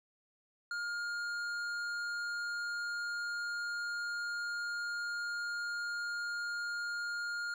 sine tone with hard clipping, 1415 Hz, F6, 22 cents sharp, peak -37 dBFS, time 0.71-7.54 s, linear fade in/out 2 ms, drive 9 dB, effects none

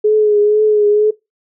sine tone with vibrato, 421.8 Hz, G#4, 27 cents sharp, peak -8 dBFS, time 0.04-1.11 s, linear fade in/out 10 ms, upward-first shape triangle, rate 2.1 Hz, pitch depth 39 cents each way, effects noise-tail reverb RT60 0.2 s tail -21 dB re dry

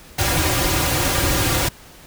pink noise with comb filter, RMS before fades -19 dBFS, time 0.18-1.69 s, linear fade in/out 10 ms, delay 4.6 ms, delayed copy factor -0.95, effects pink hiss -44 dBFS RMS until 2.06 s

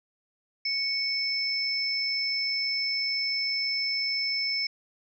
sine tone pair together, 2217 / 5273 Hz, C#7 / E8, 0 / 0 cents, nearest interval octave + minor third, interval 1500 cents, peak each -31 / -27 dBFS, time 0.65-4.67 s, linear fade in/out 5 ms, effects none

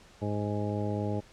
harmonic tone, 103.83 Hz, G#2, in tune, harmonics 1 / 2 / 3 / 4 / 5 / 6 / 8, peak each -32 / -35 / -37 / -38 / -39 / -40 / -41 dBFS, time 0.21-1.21 s, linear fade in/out 20 ms, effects pink hiss -56 dBFS RMS until 1.32 s + low-pass 7000 Hz 12 dB/octave

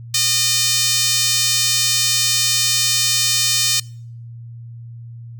5% pulse tone with high-pass filter, 610 Hz, D#5, 34 cents flat, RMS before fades -17 dBFS, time 0.14-3.8 s, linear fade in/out 5 ms, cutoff 3400 Hz, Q 0.62, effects noise-tail reverb RT60 0.6 s tail -26 dB re dry + added 117 Hz sine -32 dBFS peak until 5.39 s

